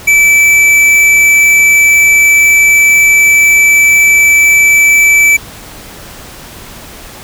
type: tone with hard clipping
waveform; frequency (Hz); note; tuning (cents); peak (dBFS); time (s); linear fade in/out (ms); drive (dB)
triangle; 2314; D7; -26; -5; 0.07-5.37; 10; 15
effects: pink hiss -30 dBFS RMS until 7.23 s